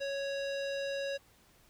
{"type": "tone with low-pass filter", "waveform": "square", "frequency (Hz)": 554.4, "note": "C#5", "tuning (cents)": 0, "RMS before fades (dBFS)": -36, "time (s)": [0, 1.18], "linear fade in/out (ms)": 20, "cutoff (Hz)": 4600, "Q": 1.6, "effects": ["pink hiss -64 dBFS RMS until 1.69 s"]}